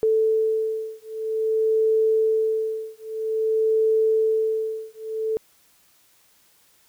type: beating tone pair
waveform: sine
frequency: 440 / 440.51 Hz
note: A4 / A4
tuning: 0 / +2 cents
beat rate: 0.51 Hz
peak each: -22 dBFS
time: 0.03-5.37 s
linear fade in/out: 0 ms
effects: white hiss -59 dBFS RMS until 6.88 s